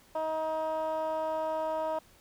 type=tone with band-pass filter; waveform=15% pulse; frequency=316 Hz; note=D#4; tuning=27 cents sharp; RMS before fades=-32 dBFS; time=0.15-1.99 s; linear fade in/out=5 ms; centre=760 Hz; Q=7.4; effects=pink hiss -60 dBFS RMS until 2.2 s